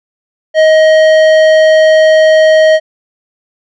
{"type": "tone with tanh clipping", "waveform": "sine", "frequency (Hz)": 629, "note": "D#5", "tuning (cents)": 19, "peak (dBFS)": -5, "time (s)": [0.54, 2.8], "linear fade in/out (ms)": 50, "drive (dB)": 13, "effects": []}